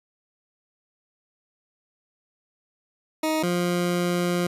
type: tone pair in turn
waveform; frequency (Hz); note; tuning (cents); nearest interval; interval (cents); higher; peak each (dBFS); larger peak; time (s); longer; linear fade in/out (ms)
20% pulse; 313.7 / 176.06; D#4 / F3; +14 / +14; minor seventh; 1000; first; -17; neither; 3.23-3.43 / 3.43-4.47; second; 5
effects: resampled to 32000 Hz